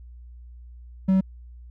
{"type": "tone", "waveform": "triangle", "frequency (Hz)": 190, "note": "F#3", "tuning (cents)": 46, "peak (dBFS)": -14, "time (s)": [1.08, 1.21], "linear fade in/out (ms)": 10, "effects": ["added 60 Hz sine -41 dBFS peak until 1.7 s"]}